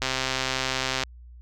click train, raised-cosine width 0.2 ms, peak -8 dBFS, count 134, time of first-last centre 0.02-1.035 s, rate 131 Hz, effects added 60 Hz sine -43 dBFS peak until 1.41 s

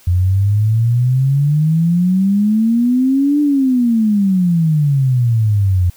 sine exponential two-way sweep, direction up then down, 87 to 297 to 87 Hz, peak -10 dBFS, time 0.07-5.9 s, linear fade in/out 5 ms, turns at 3.41 s, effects white hiss -47 dBFS RMS until 5.96 s

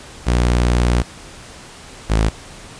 sawtooth tone pair in turn, 60.1 / 54.07 Hz, B1 / A1, -46 / -30 cents, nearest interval major second, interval 184 cents, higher first, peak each -9 dBFS, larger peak neither, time 0.26-1.03 / 2.09-2.3 s, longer first, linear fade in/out 20 ms, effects pink hiss -38 dBFS RMS until 2.79 s + resampled to 22050 Hz

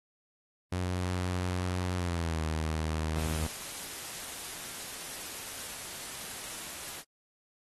sawtooth tone with pitch glide, 90.6 to 78.87 Hz, F#2 to D#2, -36 to +24 cents, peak -26 dBFS, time 0.72-3.47 s, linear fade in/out 5 ms, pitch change -240 cents, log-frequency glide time 1.95-2.42 s
white noise, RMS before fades -40 dBFS, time 3.15-7.04 s, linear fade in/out 50 ms
effects AAC 32 kbps

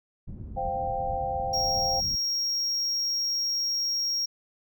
pink low-pass noise, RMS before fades -38 dBFS, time 0.27-2.16 s, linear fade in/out 10 ms, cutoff 160 Hz, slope 12 dB/octave
sine chord, C suspended fourth, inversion none, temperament equal, 523.3 / 698.5 / 784 Hz, C5 / F5 / G5, 0 / 0 / 0 cents, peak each -33 / -34 / -29 dBFS, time 0.56-2.01 s, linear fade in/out 20 ms
triangle tone, 5588 Hz, F8, in tune, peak -24 dBFS, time 1.53-4.26 s, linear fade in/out 10 ms
effects none

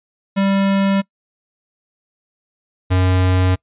square tone pair in turn, 196 / 92.26 Hz, G3 / F#2, 0 / -4 cents, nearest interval octave + minor second, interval 1304 cents, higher first, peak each -14 / -13 dBFS, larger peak second, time 0.36-1.02 / 2.9-3.56 s, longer neither, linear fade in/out 20 ms, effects noise-tail reverb RT60 0.1 s tail -24 dB re dry + resampled to 8000 Hz

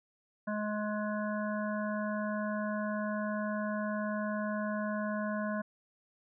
harmonic tone, 210.7 Hz, G#3, 25 cents sharp, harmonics 1 / 3 / 5 / 7 / 8, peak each -34 / -37 / -41 / -42 / -46 dBFS, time 0.47-5.62 s, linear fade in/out 10 ms, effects none

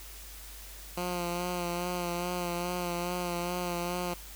10% pulse tone with vibrato, 176 Hz, F3, 14 cents sharp, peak -23 dBFS, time 0.97-4.14 s, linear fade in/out 5 ms, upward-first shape sine, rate 2.4 Hz, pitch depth 28 cents each way, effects added 50 Hz sine -47 dBFS peak until 4.35 s + white hiss -48 dBFS RMS until 4.35 s

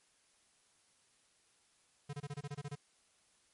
square tone bursts, 144.1 Hz, D3, 33 cents flat, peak -40 dBFS, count 10, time 2.09-2.755 s, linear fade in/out 10 ms, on 44 ms, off 25 ms, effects white hiss -71 dBFS RMS until 3.53 s + MP3 48 kbps

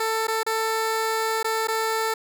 15% pulse tone with dropouts, 444.3 Hz, A4, 17 cents sharp, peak -16 dBFS, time 0-2.14 s, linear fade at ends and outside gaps 5 ms, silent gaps 0.271-0.281 / 0.432-0.464 / 1.43-1.444 / 1.673-1.683 s, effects none

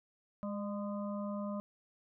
harmonic tone with a mistuned harmonic, 205.5 Hz, G#3, 18 cents flat, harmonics 1 / 3 / 5 / 6, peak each -37 / -42 / -48 / -50 dBFS, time 0.43-1.6 s, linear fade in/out 0 ms, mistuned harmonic 3, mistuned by -32 cents, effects none

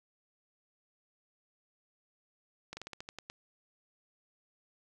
slowing click train, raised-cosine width 0.2 ms, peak -25 dBFS, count 9, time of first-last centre 2.73-3.3 s, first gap 40 ms, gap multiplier 1.16, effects none

